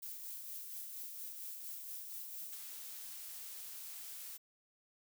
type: noise with tremolo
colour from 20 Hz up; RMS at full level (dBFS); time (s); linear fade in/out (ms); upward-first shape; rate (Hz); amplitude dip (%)
violet; -45; 0.02-2.56; 10; sine; 4.3; 35
type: noise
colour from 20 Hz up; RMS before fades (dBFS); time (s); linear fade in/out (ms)
blue; -48; 2.51-4.38; 20
effects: none